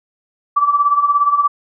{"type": "tone with tremolo", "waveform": "sine", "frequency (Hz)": 1158, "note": "D6", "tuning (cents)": -25, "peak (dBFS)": -8, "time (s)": [0.56, 1.48], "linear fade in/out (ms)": 10, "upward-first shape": "sine", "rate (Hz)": 17, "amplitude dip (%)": 70, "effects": []}